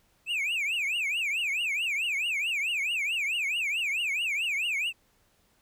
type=tone with vibrato; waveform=triangle; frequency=2500 Hz; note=D#7; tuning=8 cents sharp; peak=-25 dBFS; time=0.26-4.93 s; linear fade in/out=50 ms; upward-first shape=triangle; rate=4.6 Hz; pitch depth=280 cents each way; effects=pink hiss -67 dBFS RMS until 5.61 s